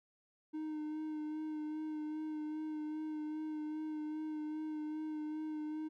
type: tone with vibrato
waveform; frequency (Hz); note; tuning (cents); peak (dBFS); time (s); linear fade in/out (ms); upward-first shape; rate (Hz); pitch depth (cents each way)
triangle; 307.6; D#4; -20; -36; 0.53-5.89; 20; sine; 2.5; 22
effects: none